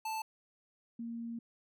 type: tone pair in turn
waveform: square / sine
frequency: 880 / 232.3 Hz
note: A5 / A#3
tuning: 0 / -6 cents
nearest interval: octave + major seventh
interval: 2306 cents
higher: first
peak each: -36 / -38 dBFS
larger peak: first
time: 0.05-0.22 / 0.99-1.39 s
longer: second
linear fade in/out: 5 ms
effects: none